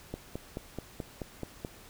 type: click train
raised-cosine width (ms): 2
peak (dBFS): -22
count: 8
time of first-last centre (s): 0.14-1.649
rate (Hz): 4.64
effects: pink hiss -53 dBFS RMS until 1.89 s